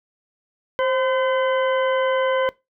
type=harmonic tone with a mistuned harmonic; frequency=510 Hz; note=C5; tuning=44 cents flat; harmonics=1 / 2 / 3 / 4 / 6; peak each=-19 / -25 / -29 / -31 / -35 dBFS; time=0.79-2.49 s; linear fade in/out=0 ms; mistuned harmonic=1; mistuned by=+53 cents; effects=noise-tail reverb RT60 0.2 s tail -20 dB re dry